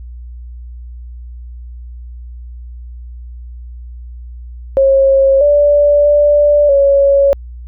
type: tone with pitch steps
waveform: sine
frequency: 542 / 582 / 586 / 557 Hz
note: C#5 / D5 / D5 / C#5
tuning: -39 / -16 / -4 / +8 cents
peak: -6 dBFS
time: 4.77-7.33 s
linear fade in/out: 0 ms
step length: 640 ms
effects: added 60 Hz sine -27 dBFS peak until 7.67 s